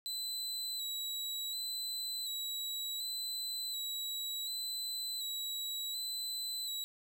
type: tone with vibrato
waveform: sawtooth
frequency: 3955 Hz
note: B7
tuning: 2 cents sharp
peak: -34 dBFS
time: 0.06-6.84 s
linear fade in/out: 0 ms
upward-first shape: square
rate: 0.68 Hz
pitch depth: 29 cents each way
effects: none